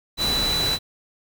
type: tone in noise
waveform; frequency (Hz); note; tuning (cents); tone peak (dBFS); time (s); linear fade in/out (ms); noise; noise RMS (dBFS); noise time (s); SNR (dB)
sine; 3970; B7; +8; -21; 0.17-0.79; 50; pink; -27; 0.17-0.79; +3
effects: none